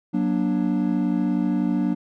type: chord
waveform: triangle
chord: Gb augmented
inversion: none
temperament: equal with one note detuned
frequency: 185 / 237.4 / 293.7 Hz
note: Gb3 / Bb3 / D4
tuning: 0 / +32 / 0 cents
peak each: -22 dBFS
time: 0.13-1.95 s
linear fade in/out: 20 ms
effects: none